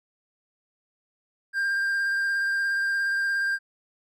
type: tone with vibrato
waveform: triangle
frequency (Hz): 1594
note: G6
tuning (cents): +28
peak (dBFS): -21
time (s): 1.53-3.59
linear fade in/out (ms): 50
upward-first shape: triangle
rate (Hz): 17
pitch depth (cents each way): 17
effects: none